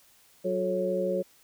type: tone cluster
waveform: sine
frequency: 187.2 / 360.1 / 433.4 / 550 Hz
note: F#3 / F#4 / A4 / C#5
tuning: +20 / -47 / -26 / -14 cents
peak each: -33 / -32 / -33 / -28 dBFS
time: 0.44-1.23 s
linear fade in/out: 20 ms
effects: white hiss -60 dBFS RMS until 1.43 s